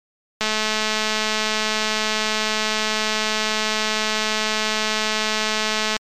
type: click train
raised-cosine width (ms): 0.2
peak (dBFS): -4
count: 1201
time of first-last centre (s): 0.41-5.966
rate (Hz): 216
effects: MP3 96 kbps

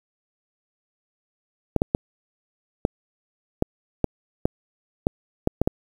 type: clicks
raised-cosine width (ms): 2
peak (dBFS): -5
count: 11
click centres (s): 1.763 / 1.819 / 1.949 / 2.851 / 3.624 / 4.043 / 4.455 / 5.069 / 5.474 / 5.616 / 5.675
effects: 7-bit

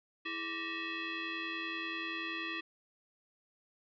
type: tone with frequency modulation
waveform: sine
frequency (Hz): 328.8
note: E4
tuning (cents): -4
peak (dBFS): -36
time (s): 0.25-2.61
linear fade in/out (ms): 10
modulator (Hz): 748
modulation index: 4.1
effects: none

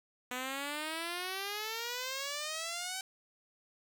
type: exponential sweep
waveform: 5% pulse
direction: up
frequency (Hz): 246.9 to 769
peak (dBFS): -25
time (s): 0.31-3.01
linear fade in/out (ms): 2
effects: none

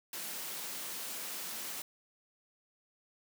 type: high-pass noise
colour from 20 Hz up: white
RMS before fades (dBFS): -41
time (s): 0.13-1.82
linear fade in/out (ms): 2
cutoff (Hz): 150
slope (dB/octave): 24
effects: none

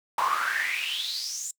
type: noise with high-pass filter sweep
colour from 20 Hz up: brown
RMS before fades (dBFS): -29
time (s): 0.18-1.51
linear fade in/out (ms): 2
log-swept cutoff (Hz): 940 to 7600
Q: 9
effects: noise-tail reverb RT60 0.1 s tail -24 dB re dry

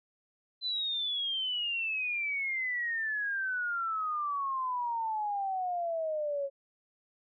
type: exponential sweep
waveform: sine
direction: down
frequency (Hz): 4062 to 547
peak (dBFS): -30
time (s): 0.61-6.5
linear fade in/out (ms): 50
effects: none

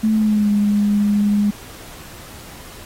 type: tone with pitch glide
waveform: sine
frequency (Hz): 218.1 to 205.9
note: A3 to G#3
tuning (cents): -15 to -15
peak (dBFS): -13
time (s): 0.03-1.51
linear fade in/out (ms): 10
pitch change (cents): -100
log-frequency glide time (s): 0.14-0.51
effects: pink hiss -39 dBFS RMS until 2.85 s + AAC 48 kbps

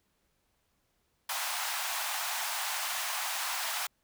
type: high-pass noise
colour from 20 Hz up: pink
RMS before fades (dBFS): -34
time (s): 1.29-3.87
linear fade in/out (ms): 5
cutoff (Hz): 710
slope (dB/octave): 48
effects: pink hiss -75 dBFS RMS until 4.03 s

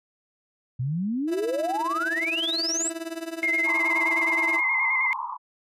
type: exponential sweep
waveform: sine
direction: up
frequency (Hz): 119.1 to 8170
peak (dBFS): -24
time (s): 0.79-2.9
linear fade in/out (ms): 10
type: tone with tremolo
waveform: 30% pulse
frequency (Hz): 329.6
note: E4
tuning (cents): 0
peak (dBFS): -25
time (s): 1.27-4.61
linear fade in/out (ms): 50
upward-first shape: triangle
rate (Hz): 19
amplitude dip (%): 90
type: tone with vibrato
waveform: sine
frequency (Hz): 2097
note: C7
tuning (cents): +3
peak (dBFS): -21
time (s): 3.43-5.13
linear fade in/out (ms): 0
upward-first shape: square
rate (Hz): 9.5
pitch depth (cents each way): 33
type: band-pass noise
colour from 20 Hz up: white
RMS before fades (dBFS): -32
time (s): 3.64-5.38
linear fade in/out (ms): 50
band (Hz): 890 to 1100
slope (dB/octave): 96
effects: resampled to 32000 Hz

